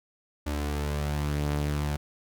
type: tone pair together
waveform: sawtooth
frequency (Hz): 73.18 / 146.83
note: D2 / D3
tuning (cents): -6 / 0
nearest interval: octave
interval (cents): 1206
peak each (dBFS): -24 / -30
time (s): 0.46-1.97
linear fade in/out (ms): 10
effects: none